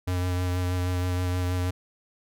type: tone with vibrato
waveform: square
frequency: 90.2 Hz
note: F#2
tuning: 44 cents flat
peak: -25 dBFS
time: 0.07-1.71 s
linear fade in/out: 10 ms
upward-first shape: sine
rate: 6.3 Hz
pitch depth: 17 cents each way
effects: none